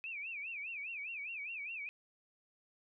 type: tone with vibrato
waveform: sine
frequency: 2487 Hz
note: D#7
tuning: 1 cent flat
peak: -40 dBFS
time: 0.04-1.89 s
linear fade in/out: 0 ms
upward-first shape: sine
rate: 4.9 Hz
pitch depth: 180 cents each way
effects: none